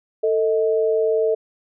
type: tone pair together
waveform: sine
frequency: 445.6 / 630.2 Hz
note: A4 / D#5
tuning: +22 / +22 cents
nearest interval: tritone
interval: 600 cents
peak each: -17 / -22 dBFS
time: 0.23-1.35 s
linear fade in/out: 10 ms
effects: none